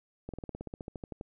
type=slowing click train; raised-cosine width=2 ms; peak=-26 dBFS; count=15; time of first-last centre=0.29-1.211 s; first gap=47 ms; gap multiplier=1.05; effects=none